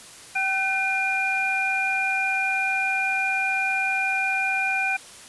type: tone cluster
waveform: sine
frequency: 771 / 1517 / 2412 Hz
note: G5 / F#6 / D7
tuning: -29 / +43 / +46 cents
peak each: -28 / -28 / -23 dBFS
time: 0.35-4.97 s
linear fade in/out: 10 ms
effects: white hiss -44 dBFS RMS until 5.28 s + resampled to 24000 Hz